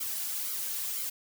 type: noise with flanger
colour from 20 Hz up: blue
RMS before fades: -34 dBFS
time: 0-1.1 s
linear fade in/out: 10 ms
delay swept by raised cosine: 1.1 to 3.2 ms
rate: 2 Hz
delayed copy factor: -0.9
effects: none